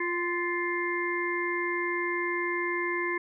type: harmonic tone with a mistuned harmonic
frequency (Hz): 350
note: F4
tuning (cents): +4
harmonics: 1 / 3 / 5 / 6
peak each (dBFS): -31 / -34 / -34 / -32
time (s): 0-3.18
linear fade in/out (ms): 5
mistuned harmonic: 3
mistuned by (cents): -21
effects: none